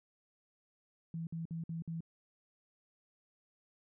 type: tone bursts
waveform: sine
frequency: 164.81 Hz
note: E3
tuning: in tune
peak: -37 dBFS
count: 5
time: 1.14-2.006 s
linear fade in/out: 2 ms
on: 130 ms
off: 54 ms
effects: none